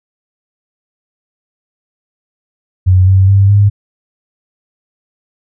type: tone with pitch steps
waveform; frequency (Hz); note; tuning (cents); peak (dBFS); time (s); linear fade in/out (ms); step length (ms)
sine; 92.5 / 95.49 / 98.57 / 101.75; F#2 / G2 / G2 / G#2; 0 / -45 / +10 / -35; -4; 2.86-3.7; 20; 210
effects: none